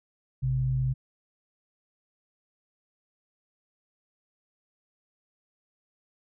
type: tone pair together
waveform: sine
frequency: 54.66 / 130 Hz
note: A1 / C3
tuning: -11 / -11 cents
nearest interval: octave + minor third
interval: 1500 cents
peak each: -33 / -24 dBFS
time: 0.42-0.94 s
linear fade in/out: 20 ms
effects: none